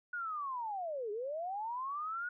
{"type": "linear two-way sweep", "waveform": "sine", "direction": "down then up", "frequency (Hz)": [1466, 401.5, 1466], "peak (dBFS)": -36, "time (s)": [0.13, 2.29], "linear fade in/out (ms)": 5, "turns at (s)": 1.11, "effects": []}